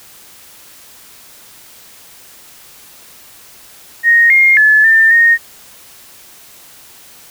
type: tone with pitch steps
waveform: sine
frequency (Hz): 1864 / 2128 / 1724 / 1794 / 1853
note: A#6 / C7 / A6 / A6 / A#6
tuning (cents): -1 / +29 / -36 / +33 / -11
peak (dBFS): -5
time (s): 4.03-5.38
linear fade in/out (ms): 50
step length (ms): 270
effects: white hiss -40 dBFS RMS until 7.3 s